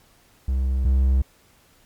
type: tone pair in turn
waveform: triangle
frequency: 65.41 / 65.76 Hz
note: C2 / C2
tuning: 0 / +9 cents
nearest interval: unison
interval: 9 cents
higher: second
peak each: -17 / -13 dBFS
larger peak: second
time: 0.48-0.85 / 0.85-1.22 s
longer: neither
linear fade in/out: 5 ms
effects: pink hiss -57 dBFS RMS until 1.85 s + MP3 96 kbps